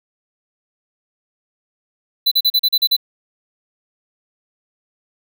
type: tone bursts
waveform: square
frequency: 4000 Hz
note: B7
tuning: 21 cents sharp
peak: -12 dBFS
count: 8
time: 2.26-2.966 s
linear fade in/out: 10 ms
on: 55 ms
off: 38 ms
effects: none